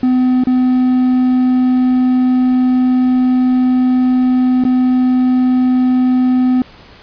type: tone with dropouts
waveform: triangle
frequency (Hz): 253.6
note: B3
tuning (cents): +46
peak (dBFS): -7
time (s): 0.03-6.62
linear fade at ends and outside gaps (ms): 2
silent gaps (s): 0.438-0.47 / 4.639-4.65
effects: pink hiss -40 dBFS RMS until 7.02 s + resampled to 11025 Hz